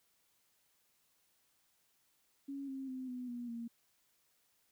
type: tone with pitch steps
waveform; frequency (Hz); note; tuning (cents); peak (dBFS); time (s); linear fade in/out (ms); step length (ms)
sine; 277.2 / 267.8 / 258.6 / 249.8 / 241.3 / 233.1; C#4 / C4 / C4 / B3 / B3 / A#3; 0 / +40 / -20 / +20 / -40 / 0; -40; 2.48-3.68; 10; 200
effects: white hiss -75 dBFS RMS until 4.71 s